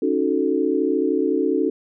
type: chord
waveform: sine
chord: D# half-diminished seventh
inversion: third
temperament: equal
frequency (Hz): 277.2 / 311.1 / 370 / 440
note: C#4 / D#4 / F#4 / A4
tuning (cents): 0 / 0 / 0 / 0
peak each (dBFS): -23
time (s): 0.02-1.7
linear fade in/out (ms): 5
effects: none